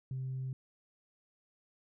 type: tone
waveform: sine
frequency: 130.81 Hz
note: C3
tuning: in tune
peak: -34 dBFS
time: 0.11-0.53 s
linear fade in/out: 2 ms
effects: tanh soft clip ceiling -32 dBFS